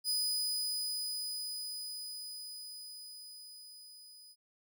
sawtooth tone with level ramp, 4978 Hz, D#8, in tune, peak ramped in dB -27 to -51 dBFS, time 0.04-4.36 s, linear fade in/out 50 ms, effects none

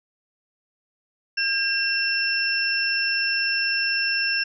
sine tone cluster, 1609 / 2716 / 5360 Hz, G6 / F7 / E8, +45 / -49 / +28 cents, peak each -25 dBFS, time 1.37-4.44 s, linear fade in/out 10 ms, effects none

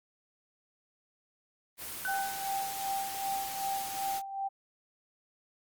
white noise, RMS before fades -40 dBFS, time 1.77-4.22 s, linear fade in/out 50 ms
sine tone with exponential decay, 1511 Hz, F#6, 36 cents sharp, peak -30 dBFS, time 2.05-2.74 s, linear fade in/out 0 ms, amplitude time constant 150 ms
sine tone with tremolo, 784 Hz, G5, in tune, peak -30 dBFS, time 2.07-4.49 s, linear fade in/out 20 ms, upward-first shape sine, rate 2.6 Hz, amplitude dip 65%
effects Opus 32 kbps

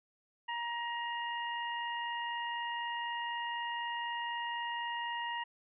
harmonic tone, 944 Hz, A#5, 22 cents sharp, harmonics 1 / 2 / 3, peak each -37 / -40 / -43 dBFS, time 0.48-5.44 s, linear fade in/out 10 ms, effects none

